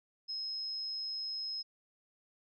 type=tone; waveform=sine; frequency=5140 Hz; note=E8; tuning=45 cents flat; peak=-36 dBFS; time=0.28-1.63 s; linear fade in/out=20 ms; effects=none